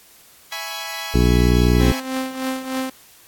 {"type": "chord", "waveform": "10% pulse", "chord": "C# minor seventh", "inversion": "first", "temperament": "equal", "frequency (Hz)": [659.3, 830.6, 987.8, 1108.7], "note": ["E5", "G#5", "B5", "C#6"], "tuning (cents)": [0, 0, 0, 0], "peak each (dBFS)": [-25, -22, -25, -26], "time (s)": [0.52, 2], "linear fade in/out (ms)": 2}
{"type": "harmonic tone", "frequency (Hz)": 60.5, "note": "B1", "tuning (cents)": -35, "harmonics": [1, 2, 3, 4, 5, 6, 7], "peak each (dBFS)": [-16, -19, -21, -22, -23, -24, -24], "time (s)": [1.14, 1.92], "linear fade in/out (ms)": 5}
{"type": "tone with tremolo", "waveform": "sawtooth", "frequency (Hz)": 261.6, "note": "C4", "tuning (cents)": 0, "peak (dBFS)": -16, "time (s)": [1.8, 2.9], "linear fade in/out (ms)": 5, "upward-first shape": "triangle", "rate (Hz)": 3.3, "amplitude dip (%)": 75}
{"effects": ["white hiss -49 dBFS RMS until 3.27 s", "AAC 64 kbps"]}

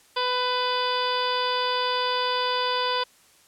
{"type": "harmonic tone with a mistuned harmonic", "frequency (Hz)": 498.9, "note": "B4", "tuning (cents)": 17, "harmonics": [1, 2, 3, 4, 5, 6, 7, 8, 9, 10], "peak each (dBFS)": [-29, -26, -33, -39, -37, -34, -31, -42, -40, -34], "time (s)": [0.16, 3.04], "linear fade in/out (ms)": 10, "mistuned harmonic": 10, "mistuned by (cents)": -52, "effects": ["white hiss -57 dBFS RMS until 3.47 s", "low-pass 11000 Hz 12 dB/octave"]}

